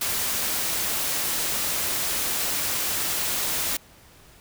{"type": "noise", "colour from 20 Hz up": "white", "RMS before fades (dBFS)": -26, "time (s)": [0.01, 3.77], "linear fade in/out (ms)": 5, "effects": ["pink hiss -52 dBFS RMS until 4.4 s"]}